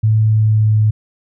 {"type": "tone with pitch glide", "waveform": "sine", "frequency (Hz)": [109.2, 107.63], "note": ["A2", "A2"], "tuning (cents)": [-13, -38], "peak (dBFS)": -9, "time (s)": [0.03, 0.91], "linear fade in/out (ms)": 10, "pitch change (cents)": -25, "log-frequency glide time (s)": [0.19, 0.77], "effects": []}